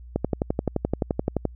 click train, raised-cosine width 2 ms, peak -9 dBFS, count 16, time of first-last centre 0.16-1.453 s, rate 11.6 Hz, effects added 60 Hz sine -40 dBFS peak until 1.55 s

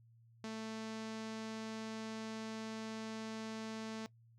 sawtooth tone with low-pass filter, 220.9 Hz, A3, 7 cents sharp, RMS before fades -44 dBFS, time 0.44-4.06 s, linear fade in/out 0 ms, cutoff 5900 Hz, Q 1.4, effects noise-tail reverb RT60 0.1 s tail -19 dB re dry + added 115 Hz sine -62 dBFS peak until 4.38 s

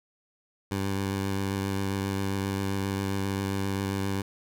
15% pulse tone with vibrato, 97.8 Hz, G2, 4 cents flat, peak -21 dBFS, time 0.71-4.22 s, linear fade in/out 5 ms, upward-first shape sine, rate 7.5 Hz, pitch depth 18 cents each way, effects none

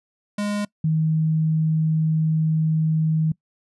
square / sine tone pair in turn, 206.1 / 158.1 Hz, G#3 / D#3, -13 / +28 cents, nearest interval perfect fourth, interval 459 cents, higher first, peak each -23 / -17 dBFS, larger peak second, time 0.38-0.65 / 0.84-3.32 s, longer second, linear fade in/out 5 ms, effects noise-tail reverb RT60 0.1 s tail -23 dB re dry + resampled to 24000 Hz

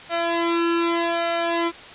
sawtooth tone with flanger, 338 Hz, E4, 43 cents sharp, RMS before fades -22 dBFS, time 0.09-1.72 s, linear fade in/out 50 ms, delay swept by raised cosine 1.6 to 2.24 ms, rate 0.83 Hz, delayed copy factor +0.9, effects white hiss -40 dBFS RMS until 1.94 s + resampled to 8000 Hz

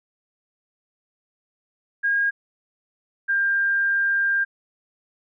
sine tone pair in turn, 1627 / 1596.3 Hz, G#6 / G6, -36 / +31 cents, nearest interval unison, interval 33 cents, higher first, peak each -18 / -18 dBFS, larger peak neither, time 2.03-2.31 / 3.28-4.45 s, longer second, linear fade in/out 20 ms, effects none

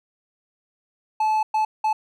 triangle tone bursts at uneven times, 866 Hz, A5, 28 cents flat, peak -16 dBFS, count 3, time 1.2-1.43 / 1.54-1.65 / 1.84-1.93 s, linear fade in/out 5 ms, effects none

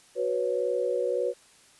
sine chord, F# suspended fourth, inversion none, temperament just, 370 / 493.3 / 555 Hz, F#4 / B4 / C#5, 0 / -2 / +2 cents, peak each -31 / -27 / -30 dBFS, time 0.15-1.34 s, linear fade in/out 50 ms, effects white hiss -57 dBFS RMS until 1.79 s + resampled to 24000 Hz

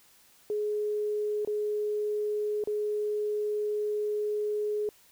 sine tone with dropouts, 420 Hz, G#4, 19 cents sharp, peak -27 dBFS, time 0.5-4.89 s, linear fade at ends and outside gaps 1 ms, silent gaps 1.449-1.474 / 2.639-2.673 s, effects white hiss -60 dBFS RMS until 5.11 s

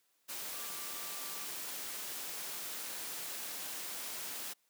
sine tone in noise, 1174.7 Hz, D6, in tune, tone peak -53 dBFS, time 0.52-1.46 s, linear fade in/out 20 ms, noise white, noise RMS -42 dBFS, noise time 0.28-4.54 s, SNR -14 dB, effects white hiss -75 dBFS RMS until 4.69 s + high-pass 200 Hz 12 dB/octave

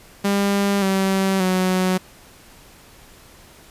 sawtooth tone with pitch steps, 200 / 192.41 / 185.1 Hz, G3 / G3 / F#3, +35 / -32 / +1 cents, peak -13 dBFS, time 0.24-1.98 s, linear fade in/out 10 ms, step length 580 ms, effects pink hiss -47 dBFS RMS until 3.7 s + resampled to 32000 Hz

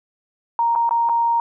sine tone with dropouts, 932.3 Hz, A#5, in tune, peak -15 dBFS, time 0.59-1.4 s, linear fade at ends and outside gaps 1 ms, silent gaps 0.752-0.759 / 0.892-0.909 / 1.09-1.095 s, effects none

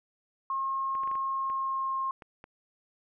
sine tone with pitch glide, 1076 to 1067.3 Hz, C6 to C6, +48 to +34 cents, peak -28 dBFS, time 0.5-2.11 s, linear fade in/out 2 ms, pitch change -14 cents, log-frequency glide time 1.33-1.97 s
clicks, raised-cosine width 0.5 ms, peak -31 dBFS, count 8, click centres 0.952 / 1.035 / 1.075 / 1.114 / 1.154 / 1.5 / 2.222 / 2.441 s
effects none

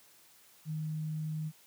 sine tone, 155.56 Hz, D#3, in tune, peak -33 dBFS, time 0.65-1.52 s, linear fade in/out 50 ms, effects white hiss -61 dBFS RMS until 1.66 s + high-pass 80 Hz 12 dB/octave

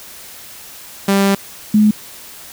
sawtooth / sine tone pair in turn, 197.2 / 212.1 Hz, G3 / G#3, +11 / +37 cents, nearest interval minor second, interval 126 cents, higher second, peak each -7 dBFS, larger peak neither, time 1.08-1.35 / 1.74-1.91 s, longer first, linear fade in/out 5 ms, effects white hiss -36 dBFS RMS until 2.52 s

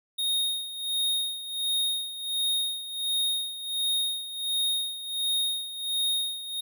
square tone with tremolo, 3715 Hz, A#7, 7 cents flat, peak -24 dBFS, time 0.18-6.61 s, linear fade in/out 10 ms, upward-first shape sine, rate 1.4 Hz, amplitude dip 75%, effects none

